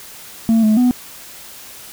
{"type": "tone with pitch steps", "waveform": "sine", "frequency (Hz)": [225.4, 215.6, 247.9], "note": ["A3", "A3", "B3"], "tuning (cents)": [42, -35, 7], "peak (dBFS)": -7, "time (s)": [0.49, 0.91], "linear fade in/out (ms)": 0, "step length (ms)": 140, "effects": ["tanh soft clip ceiling -9 dBFS", "white hiss -37 dBFS RMS until 1.92 s"]}